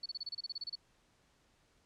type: tone bursts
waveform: sine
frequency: 4435 Hz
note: C#8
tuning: in tune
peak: -37 dBFS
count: 13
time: 0.03-0.755 s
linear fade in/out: 5 ms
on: 29 ms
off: 29 ms
effects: pink hiss -71 dBFS RMS until 1.85 s + low-pass 8000 Hz 12 dB/octave